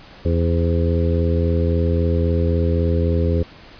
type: harmonic tone with a mistuned harmonic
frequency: 83.7 Hz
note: E2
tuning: 27 cents sharp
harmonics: 1 / 2 / 3 / 4 / 5 / 6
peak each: -17 / -24 / -26 / -28 / -25 / -26 dBFS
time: 0.25-3.43 s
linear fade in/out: 5 ms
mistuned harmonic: 6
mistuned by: +41 cents
effects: pink hiss -43 dBFS RMS until 3.79 s + resampled to 11025 Hz